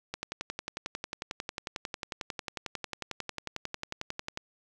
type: click train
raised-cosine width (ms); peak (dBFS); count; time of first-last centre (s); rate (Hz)
0.2; -17; 48; 0.14-4.374; 11.1
effects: none